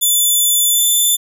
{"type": "tone with pitch glide", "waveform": "5% pulse", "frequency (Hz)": [3500, 3522], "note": ["A7", "A7"], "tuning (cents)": [-10, 1], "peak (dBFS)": -4, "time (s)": [0.01, 1.17], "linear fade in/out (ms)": 20, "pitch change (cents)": 11, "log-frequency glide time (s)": [0.71, 0.86], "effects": []}